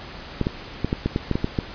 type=clicks; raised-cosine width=3 ms; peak=-8 dBFS; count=10; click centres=0.413 / 0.469 / 0.846 / 0.929 / 1.06 / 1.161 / 1.313 / 1.355 / 1.444 / 1.588 s; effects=pink hiss -38 dBFS RMS until 1.74 s + resampled to 11025 Hz